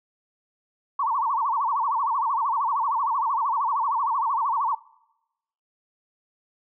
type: tone with vibrato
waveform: sine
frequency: 1012 Hz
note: B5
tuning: 42 cents sharp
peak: -21 dBFS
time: 0.99-4.75 s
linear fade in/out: 5 ms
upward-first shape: sine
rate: 13 Hz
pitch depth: 230 cents each way
effects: noise-tail reverb RT60 0.9 s tail -21 dB re dry